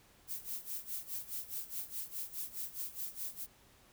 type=noise with tremolo; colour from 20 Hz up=violet; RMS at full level=-39 dBFS; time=0.27-3.47 s; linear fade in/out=50 ms; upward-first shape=sine; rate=4.8 Hz; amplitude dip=85%; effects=pink hiss -64 dBFS RMS until 3.92 s